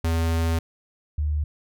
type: tone pair in turn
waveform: square / sine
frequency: 82.41 / 74.76 Hz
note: E2 / D2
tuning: 0 / +31 cents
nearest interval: major second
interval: 169 cents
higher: first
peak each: -21 dBFS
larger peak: neither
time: 0.04-0.59 / 1.18-1.44 s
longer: first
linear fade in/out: 5 ms
effects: none

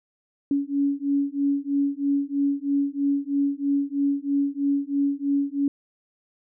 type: beating tone pair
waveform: sine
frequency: 279.7 / 282.8 Hz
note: C#4 / C#4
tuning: +16 / +35 cents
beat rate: 3.1 Hz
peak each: -24 dBFS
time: 0.51-5.68 s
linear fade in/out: 2 ms
effects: none

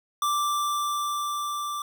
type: tone with level ramp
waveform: square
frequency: 1174.7 Hz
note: D6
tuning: in tune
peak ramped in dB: -23 to -30 dBFS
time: 0.22-1.82 s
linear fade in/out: 2 ms
effects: none

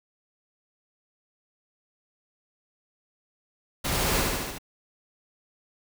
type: noise with echo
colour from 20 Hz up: pink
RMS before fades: -28 dBFS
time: 3.84-4.22 s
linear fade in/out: 10 ms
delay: 73 ms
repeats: 5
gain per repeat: -2 dB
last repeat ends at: 4.585 s
effects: none

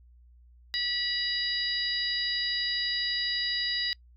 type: harmonic tone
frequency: 972 Hz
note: B5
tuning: 28 cents flat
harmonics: 2 / 3 / 4 / 5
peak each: -34 / -38 / -31 / -31 dBFS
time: 0.74-3.93 s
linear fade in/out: 0 ms
effects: noise-tail reverb RT60 0.1 s tail -26 dB re dry + added 60 Hz sine -53 dBFS peak until 4.16 s

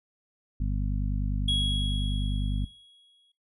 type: harmonic tone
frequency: 50 Hz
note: G1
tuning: 35 cents sharp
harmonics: 1 / 2 / 3 / 4 / 5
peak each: -26 / -32 / -36 / -38 / -40 dBFS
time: 0.6-2.65 s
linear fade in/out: 5 ms
type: tone with exponential decay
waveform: triangle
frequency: 3322 Hz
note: G#7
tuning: in tune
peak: -22 dBFS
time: 1.48-3.32 s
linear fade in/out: 5 ms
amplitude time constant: 400 ms
effects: noise-tail reverb RT60 0.3 s tail -20 dB re dry + resampled to 32000 Hz

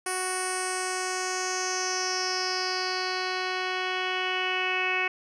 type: tone with low-pass filter sweep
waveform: 10% pulse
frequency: 370 Hz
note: F#4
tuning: in tune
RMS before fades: -29 dBFS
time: 0.06-5.08 s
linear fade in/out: 5 ms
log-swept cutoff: 10000 to 2500 Hz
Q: 5.3
effects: none

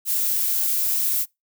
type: noise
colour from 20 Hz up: violet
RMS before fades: -22 dBFS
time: 0.05-1.26 s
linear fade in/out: 50 ms
effects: noise-tail reverb RT60 0.2 s tail -25 dB re dry

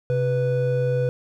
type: tone pair together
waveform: triangle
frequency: 130.81 / 493.9 Hz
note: C3 / B4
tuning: 0 / 0 cents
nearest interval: octave + major seventh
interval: 2300 cents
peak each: -20 dBFS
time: 0.1-1.09 s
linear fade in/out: 0 ms
effects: none

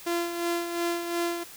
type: tone with tremolo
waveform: sawtooth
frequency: 342.8 Hz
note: F4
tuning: 32 cents flat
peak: -21 dBFS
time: 0.06-1.44 s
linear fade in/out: 10 ms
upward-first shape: sine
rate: 2.8 Hz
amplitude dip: 55%
effects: white hiss -46 dBFS RMS until 1.56 s

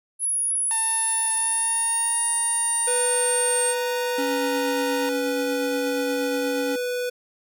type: exponential sweep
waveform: sine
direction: down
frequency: 10548 to 8650 Hz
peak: -21 dBFS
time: 0.19-3.75 s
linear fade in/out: 50 ms
type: tone with pitch glide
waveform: sawtooth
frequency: 899 to 931.8 Hz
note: A5 to A#5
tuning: +37 to -1 cents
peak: -25 dBFS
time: 0.71-5.09 s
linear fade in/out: 0 ms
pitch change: +62 cents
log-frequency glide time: 1.41-2.24 s
type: tone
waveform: square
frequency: 493.9 Hz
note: B4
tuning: in tune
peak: -25 dBFS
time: 2.87-7.1 s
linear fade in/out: 10 ms
type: tone with tremolo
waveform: square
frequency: 278.6 Hz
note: C#4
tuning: 9 cents sharp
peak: -26 dBFS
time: 4.18-6.76 s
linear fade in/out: 5 ms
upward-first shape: triangle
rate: 8.4 Hz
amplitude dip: 25%
effects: none

